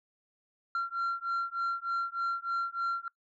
sine beating tone pair, 1370 / 1373.3 Hz, F6 / F6, -34 / -30 cents, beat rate 3.3 Hz, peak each -31 dBFS, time 0.75-3.08 s, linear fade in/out 2 ms, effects noise-tail reverb RT60 0.1 s tail -24 dB re dry + tanh soft clip ceiling -27 dBFS

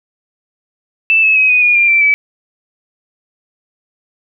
sine tone with pitch steps, 2645 / 2592 / 2540 / 2489 / 2440 / 2391 / 2343 / 2296 Hz, E7 / E7 / D#7 / D#7 / D#7 / D7 / D7 / D7, +5 / -30 / +35 / 0 / -34 / +30 / -5 / -40 cents, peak -7 dBFS, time 1.1-2.14 s, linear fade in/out 0 ms, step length 130 ms, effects none

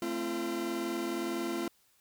40% pulse chord, F major, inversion first, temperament equal with one note detuned, 220 / 261.6 / 340.9 Hz, A3 / C4 / F4, 0 / 0 / -42 cents, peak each -39 / -38 / -33 dBFS, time 0.02-1.68 s, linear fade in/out 2 ms, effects white hiss -68 dBFS RMS until 2 s

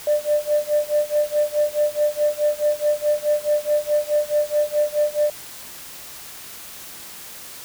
sine tone with tremolo, 595 Hz, D5, 22 cents sharp, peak -13 dBFS, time 0.07-5.3 s, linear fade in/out 2 ms, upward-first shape sine, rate 4.7 Hz, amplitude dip 95%, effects tanh soft clip ceiling -10 dBFS + white hiss -38 dBFS RMS until 7.64 s

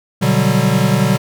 square chord, G major seventh, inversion first, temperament equal, 123.47 / 146.83 / 185 / 196 Hz, B2 / D3 / F#3 / G3, 0 / 0 / 0 / 0 cents, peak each -18 dBFS, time 0.21-1.18 s, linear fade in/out 20 ms, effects none

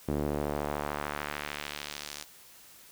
sawtooth tone with band-pass filter sweep, 73.42 Hz, D2, in tune, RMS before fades -35 dBFS, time 0.08-2.24 s, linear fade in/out 5 ms, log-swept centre 320 to 6600 Hz, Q 1, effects white hiss -54 dBFS RMS until 2.91 s

